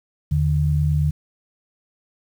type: tone pair together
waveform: sine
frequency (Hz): 80.16 / 149.2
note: E2 / D3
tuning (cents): -48 / +28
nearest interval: major seventh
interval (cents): 1076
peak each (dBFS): -20 / -18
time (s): 0.31-1.11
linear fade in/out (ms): 10
effects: 8-bit